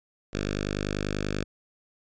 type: tone with notch filter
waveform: 5% pulse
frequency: 50.2 Hz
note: G1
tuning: 42 cents sharp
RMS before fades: -30 dBFS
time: 0.33-1.44 s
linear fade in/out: 5 ms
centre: 780 Hz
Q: 1.2
effects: resampled to 16000 Hz